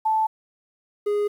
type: tone pair in turn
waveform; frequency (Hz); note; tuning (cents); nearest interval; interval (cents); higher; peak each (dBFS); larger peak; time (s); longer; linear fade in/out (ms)
sine / triangle; 876 / 413.4; A5 / G#4; -8 / -8; octave + minor second; 1300; first; -18; neither; 0.05-0.27 / 1.06-1.28; neither; 10
effects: 9-bit